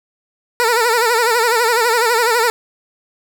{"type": "tone with vibrato", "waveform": "15% pulse", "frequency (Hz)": 466.2, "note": "A#4", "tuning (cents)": 0, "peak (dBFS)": -6, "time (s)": [0.6, 2.5], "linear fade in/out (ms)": 0, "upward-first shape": "sine", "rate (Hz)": 12, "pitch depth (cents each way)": 99, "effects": []}